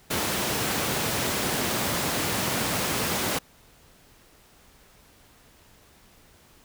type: high-pass noise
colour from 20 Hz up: pink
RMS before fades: -27 dBFS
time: 0.1-3.39 s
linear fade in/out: 10 ms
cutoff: 120 Hz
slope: 12 dB/octave
effects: pink hiss -56 dBFS RMS until 6.64 s